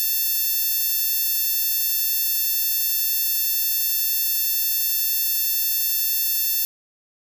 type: tone with high-pass filter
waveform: 10% pulse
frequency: 889 Hz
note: A5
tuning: 18 cents sharp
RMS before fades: -22 dBFS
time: 0-6.65 s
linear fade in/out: 0 ms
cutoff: 11000 Hz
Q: 0.52
effects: none